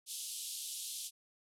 white band-pass noise, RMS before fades -43 dBFS, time 0.06-1.11 s, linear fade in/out 50 ms, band 3000 to 12000 Hz, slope 48 dB/octave, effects none

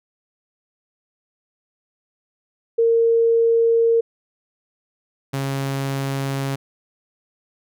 sine / sawtooth tone pair in turn, 460 / 136.76 Hz, A#4 / C#3, -23 / -23 cents, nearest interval octave + major sixth, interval 2100 cents, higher first, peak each -13 / -18 dBFS, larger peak first, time 2.78-4.01 / 5.33-6.56 s, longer neither, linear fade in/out 10 ms, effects none

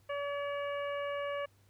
harmonic tone, 570 Hz, C#5, 48 cents sharp, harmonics 1 / 2 / 3 / 4 / 5, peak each -35 / -41 / -45 / -47 / -49 dBFS, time 0.09-1.46 s, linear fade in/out 10 ms, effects added 99 Hz sine -64 dBFS peak until 1.69 s + pink hiss -70 dBFS RMS until 1.69 s

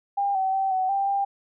sine tone with pitch steps, 801 / 763 / 773 / 751 / 789 / 795 Hz, G5 / G5 / G5 / F#5 / G5 / G5, +37 / -47 / -24 / +26 / +11 / +24 cents, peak -21 dBFS, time 0.17-1.25 s, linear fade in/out 10 ms, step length 180 ms, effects none

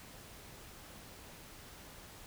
silence, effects pink hiss -53 dBFS RMS until 2.26 s

